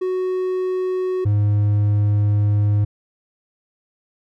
triangle tone pair in turn, 370 / 103.5 Hz, F#4 / G#2, 0 / -5 cents, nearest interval octave + minor seventh, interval 2205 cents, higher first, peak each -17 / -12 dBFS, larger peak second, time 0.01-1.25 / 1.25-2.85 s, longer second, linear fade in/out 10 ms, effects none

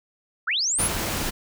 sine linear sweep, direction up, 1184 to 11175 Hz, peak -21 dBFS, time 0.47-0.88 s, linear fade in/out 10 ms
pink noise, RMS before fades -27 dBFS, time 0.78-1.31 s, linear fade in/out 20 ms
effects none

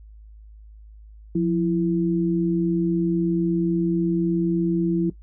sine tone pair together, 176.1 / 332.4 Hz, F3 / E4, +15 / +15 cents, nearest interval major seventh, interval 1100 cents, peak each -21 dBFS, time 1.35-5.1 s, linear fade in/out 5 ms, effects noise-tail reverb RT60 0.1 s tail -17 dB re dry + added 53 Hz sine -42 dBFS peak until 5.22 s

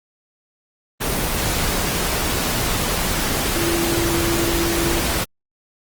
sine tone in noise, 338.3 Hz, E4, 45 cents sharp, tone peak -21 dBFS, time 3.55-5.01 s, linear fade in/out 20 ms, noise pink, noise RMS -21 dBFS, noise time 1-5.25 s, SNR -3 dB, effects Opus 24 kbps

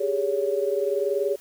sine tone cluster, 396.7 / 417.2 / 563 Hz, G4 / G#4 / C#5, +21 / +8 / +27 cents, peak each -26 dBFS, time 0-1.36 s, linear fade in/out 10 ms, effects white hiss -51 dBFS RMS until 1.4 s

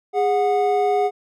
triangle tone pair together, 410.8 / 732 Hz, G#4 / F#5, -19 / -19 cents, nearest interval minor seventh, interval 1000 cents, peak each -17 dBFS, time 0.13-1.11 s, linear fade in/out 50 ms, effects none

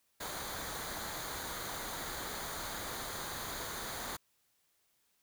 pink noise with comb filter, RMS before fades -41 dBFS, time 0.2-4.17 s, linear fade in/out 10 ms, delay 0.37 ms, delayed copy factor -0.6, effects white hiss -75 dBFS RMS until 5.22 s

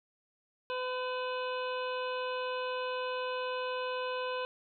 harmonic tone with a mistuned harmonic, 506 Hz, B4, 42 cents sharp, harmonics 1 / 2 / 3 / 5 / 6 / 7 / 8, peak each -35 / -38 / -43 / -44 / -46 / -50 / -53 dBFS, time 0.7-4.45 s, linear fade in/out 0 ms, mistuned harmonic 6, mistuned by -43 cents, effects none

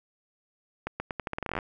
accelerating click train, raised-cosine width 0.5 ms, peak -16 dBFS, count 16, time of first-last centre 0.87-1.588 s, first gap 130 ms, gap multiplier 0.83, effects none

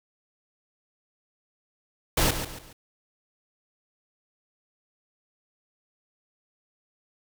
pink noise with echo, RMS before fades -22 dBFS, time 2.17-2.31 s, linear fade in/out 5 ms, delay 140 ms, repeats 3, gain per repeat -9 dB, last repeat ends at 2.73 s, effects none

